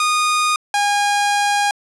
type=tone pair in turn; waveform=sawtooth; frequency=1230 / 816 Hz; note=D#6 / G#5; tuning=-20 / -31 cents; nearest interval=perfect fifth; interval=711 cents; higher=first; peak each=-11 dBFS; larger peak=neither; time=0-0.56 / 0.74-1.71 s; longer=second; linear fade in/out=2 ms; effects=resampled to 24000 Hz + 7-bit